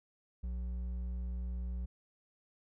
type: tone with hard clipping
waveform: triangle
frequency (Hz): 60.7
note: B1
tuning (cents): -29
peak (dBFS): -37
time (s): 0.43-1.86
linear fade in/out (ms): 10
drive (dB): 9
effects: none